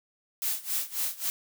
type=noise with tremolo; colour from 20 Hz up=blue; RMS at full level=-28 dBFS; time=0.42-1.3 s; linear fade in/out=0 ms; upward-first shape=sine; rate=3.7 Hz; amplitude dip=90%; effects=none